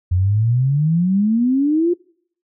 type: exponential sweep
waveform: sine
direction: up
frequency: 87.1 to 358.6 Hz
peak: -13 dBFS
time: 0.11-1.94 s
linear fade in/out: 10 ms
effects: noise-tail reverb RT60 0.6 s tail -24 dB re dry